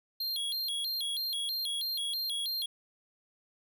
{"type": "tone with vibrato", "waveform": "square", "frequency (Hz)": 3732, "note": "A#7", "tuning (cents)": 1, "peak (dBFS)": -32, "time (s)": [0.2, 2.66], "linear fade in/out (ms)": 5, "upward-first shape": "square", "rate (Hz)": 3.1, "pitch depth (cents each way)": 200, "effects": []}